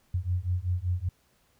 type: beating tone pair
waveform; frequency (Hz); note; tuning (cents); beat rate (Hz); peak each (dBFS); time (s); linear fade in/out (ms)
sine; 87.31 / 92.51; F2 / F#2; 0 / 0; 5.2; -29; 0.14-1.09; 5
effects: pink hiss -67 dBFS RMS until 1.59 s